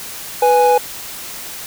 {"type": "tone pair together", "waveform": "triangle", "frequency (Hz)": [493.9, 830.6], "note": ["B4", "G#5"], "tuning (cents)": [0, 0], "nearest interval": "major sixth", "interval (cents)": 900, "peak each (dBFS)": -10, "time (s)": [0.42, 0.78], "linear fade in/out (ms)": 5, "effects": ["white hiss -30 dBFS RMS until 1.66 s"]}